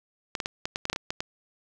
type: clicks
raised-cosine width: 0.2 ms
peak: -12 dBFS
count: 11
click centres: 0.352 / 0.402 / 0.459 / 0.655 / 0.759 / 0.854 / 0.899 / 0.93 / 0.961 / 1.105 / 1.205 s
effects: none